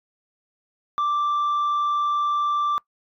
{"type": "tone", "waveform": "sine", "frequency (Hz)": 1174.7, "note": "D6", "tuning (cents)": 0, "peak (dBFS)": -17, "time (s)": [0.98, 2.78], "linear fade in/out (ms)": 0, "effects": ["noise-tail reverb RT60 0.1 s tail -23 dB re dry", "tanh soft clip ceiling -19 dBFS"]}